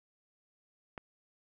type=click; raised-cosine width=0.5 ms; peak=-26 dBFS; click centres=0.978 s; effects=none